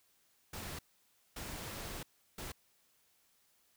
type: noise bursts at uneven times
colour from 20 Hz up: pink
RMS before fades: -44 dBFS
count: 3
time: 0.53-0.79 / 1.36-2.03 / 2.38-2.52 s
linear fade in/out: 5 ms
effects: white hiss -72 dBFS RMS until 3.76 s